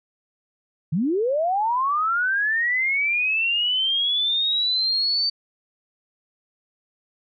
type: linear sweep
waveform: sine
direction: up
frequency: 138.59 to 4600 Hz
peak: -19 dBFS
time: 0.92-5.3 s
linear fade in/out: 10 ms
effects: none